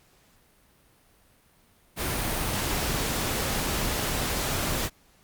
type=noise; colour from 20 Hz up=pink; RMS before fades=-28 dBFS; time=1.96-4.9 s; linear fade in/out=50 ms; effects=pink hiss -61 dBFS RMS until 5.23 s + Opus 48 kbps